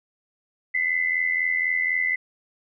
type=tone pair together; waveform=sine; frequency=2009 / 2093 Hz; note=B6 / C7; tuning=+29 / 0 cents; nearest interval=minor second; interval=71 cents; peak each=-22 / -26 dBFS; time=0.74-2.16 s; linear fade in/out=10 ms; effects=none